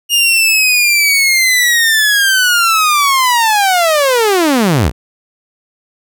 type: linear sweep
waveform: sawtooth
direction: down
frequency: 2851 to 46.25 Hz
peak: -5 dBFS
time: 0.09-4.92 s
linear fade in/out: 50 ms
effects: none